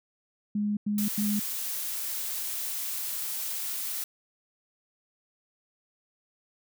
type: tone bursts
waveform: sine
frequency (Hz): 207.7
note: G#3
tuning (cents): 0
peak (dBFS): -25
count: 3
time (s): 0.55-1.396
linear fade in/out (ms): 5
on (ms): 220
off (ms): 93
type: noise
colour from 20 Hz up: blue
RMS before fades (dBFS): -33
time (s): 0.98-4.04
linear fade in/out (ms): 2
effects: none